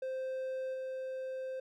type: tone with level steps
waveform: triangle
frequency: 522 Hz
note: C5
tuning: 4 cents flat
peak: -33 / -35 dBFS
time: 0.02-1.6 s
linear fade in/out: 5 ms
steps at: 0.73 s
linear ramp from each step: 20 ms
effects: none